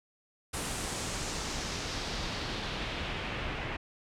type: noise with low-pass filter sweep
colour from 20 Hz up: pink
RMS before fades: -36 dBFS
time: 0.53-3.77 s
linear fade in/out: 10 ms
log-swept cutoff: 9800 to 2300 Hz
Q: 1.7
effects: none